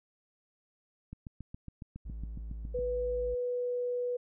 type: click train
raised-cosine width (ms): 5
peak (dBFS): -30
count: 13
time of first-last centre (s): 1.13-2.79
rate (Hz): 7.23
type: tone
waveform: triangle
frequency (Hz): 55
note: A1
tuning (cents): 0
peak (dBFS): -36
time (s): 2.05-3.35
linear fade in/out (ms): 10
type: tone with pitch glide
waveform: sine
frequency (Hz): 493.9 to 490.8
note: B4 to B4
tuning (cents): 0 to -11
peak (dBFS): -30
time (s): 2.74-4.17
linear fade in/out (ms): 10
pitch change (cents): -11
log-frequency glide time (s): 3.01-3.84
effects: none